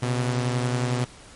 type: beating tone pair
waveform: sawtooth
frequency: 123.1 / 134.1 Hz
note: B2 / C3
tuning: -5 / +43 cents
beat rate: 11 Hz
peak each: -19 / -27 dBFS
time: 0.02-1.05 s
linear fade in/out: 10 ms
effects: pink hiss -47 dBFS RMS until 1.35 s + MP3 48 kbps